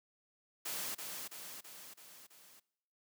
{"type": "noise with echo", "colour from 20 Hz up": "white", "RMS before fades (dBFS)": -40, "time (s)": [0.65, 0.95], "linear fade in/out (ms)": 10, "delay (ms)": 330, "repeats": 5, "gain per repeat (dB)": -4, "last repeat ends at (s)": 2.6, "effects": ["noise-tail reverb RT60 0.8 s tail -22 dB re dry", "high-pass 150 Hz 12 dB/octave"]}